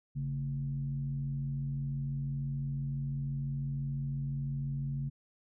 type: tone with frequency modulation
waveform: sine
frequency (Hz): 139.6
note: C#3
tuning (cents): +13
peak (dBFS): -32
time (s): 0.15-5.1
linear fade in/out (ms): 20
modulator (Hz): 85.9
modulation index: 0.5
effects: none